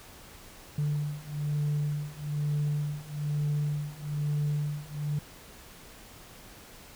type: beating tone pair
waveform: sine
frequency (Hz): 146.83 / 147.93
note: D3 / D3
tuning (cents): 0 / +13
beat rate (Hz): 1.1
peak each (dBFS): -30 / -29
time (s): 0.78-5.19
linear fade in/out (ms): 5
effects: tanh soft clip ceiling -23 dBFS + pink hiss -50 dBFS RMS until 6.95 s